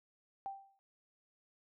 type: tone with exponential decay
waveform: sine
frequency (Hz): 784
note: G5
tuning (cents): 0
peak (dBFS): -36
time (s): 0.46-0.79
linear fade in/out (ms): 0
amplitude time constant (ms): 70
effects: none